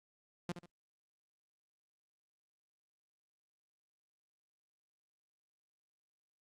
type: tone with echo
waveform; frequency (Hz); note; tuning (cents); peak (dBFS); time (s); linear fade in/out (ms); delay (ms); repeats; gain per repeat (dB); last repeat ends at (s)
sawtooth; 174.61; F3; 0; -32; 0.49-0.52; 2; 70; 2; -9; 0.66
effects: low-pass 9000 Hz 12 dB/octave + Opus 48 kbps